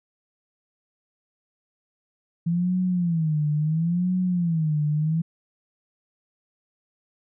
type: tone with vibrato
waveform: sine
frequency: 165.6 Hz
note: E3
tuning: 8 cents sharp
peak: -20 dBFS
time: 2.46-5.22 s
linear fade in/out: 10 ms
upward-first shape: sine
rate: 0.73 Hz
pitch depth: 180 cents each way
effects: none